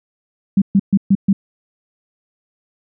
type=tone bursts; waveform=sine; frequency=196.5 Hz; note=G3; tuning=4 cents sharp; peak=-8 dBFS; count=5; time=0.57-1.33 s; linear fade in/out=5 ms; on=48 ms; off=130 ms; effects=none